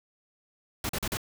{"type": "noise bursts", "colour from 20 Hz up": "pink", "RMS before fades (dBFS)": -31, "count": 4, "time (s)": [0.84, 1.171], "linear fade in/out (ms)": 2, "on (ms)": 52, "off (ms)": 41, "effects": []}